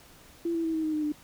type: tone with pitch steps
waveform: sine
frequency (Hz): 337.6 / 330.8 / 324.2 / 317.7 / 311.4 / 305.1 / 299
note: E4 / E4 / E4 / D#4 / D#4 / D#4 / D4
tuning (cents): +41 / +6 / -29 / +36 / +2 / -34 / +31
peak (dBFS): -26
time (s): 0.45-1.122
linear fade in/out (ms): 5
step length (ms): 96
effects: pink hiss -54 dBFS RMS until 1.23 s